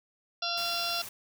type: harmonic tone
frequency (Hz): 688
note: F5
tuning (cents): -26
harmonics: 1 / 2 / 4 / 5 / 6 / 7 / 8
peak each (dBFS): -37 / -37 / -37 / -37 / -37 / -37 / -37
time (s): 0.42-1.02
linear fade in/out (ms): 5
type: noise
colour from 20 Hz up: white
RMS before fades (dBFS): -42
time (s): 0.57-1.09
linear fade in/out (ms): 5
effects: none